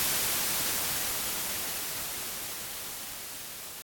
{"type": "noise with level ramp", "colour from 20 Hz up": "white", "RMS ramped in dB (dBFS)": [-27, -42], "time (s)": [0, 3.82], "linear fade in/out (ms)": 0, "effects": ["AAC 64 kbps"]}